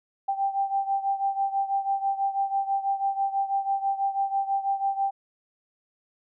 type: beating tone pair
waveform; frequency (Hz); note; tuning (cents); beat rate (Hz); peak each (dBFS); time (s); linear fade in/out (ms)
sine; 785 / 791.1; G5 / G5; +2 / +16; 6.1; -25 / -29; 0.28-5.11; 10
effects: none